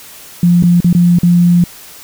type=tone with dropouts; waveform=sine; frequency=174.5 Hz; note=F3; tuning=1 cent flat; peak=-5 dBFS; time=0.43-1.64 s; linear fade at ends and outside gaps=2 ms; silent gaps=0.626-0.636 / 0.804-0.844 / 0.929-0.949 / 1.187-1.232 s; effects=white hiss -35 dBFS RMS until 2.03 s